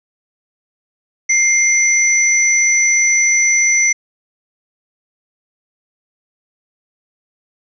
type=tone pair together; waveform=sine; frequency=2106 / 5957 Hz; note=C7 / F#8; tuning=+11 / +11 cents; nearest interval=octave + tritone; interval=1800 cents; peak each=-13 dBFS; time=1.29-3.93 s; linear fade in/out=10 ms; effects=none